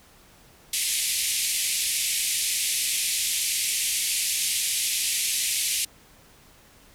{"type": "band-pass noise", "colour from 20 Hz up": "white", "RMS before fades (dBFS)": -26, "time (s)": [0.73, 5.85], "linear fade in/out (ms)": 5, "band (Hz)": [2100, 12000], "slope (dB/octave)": 48, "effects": ["pink hiss -54 dBFS RMS until 6.94 s"]}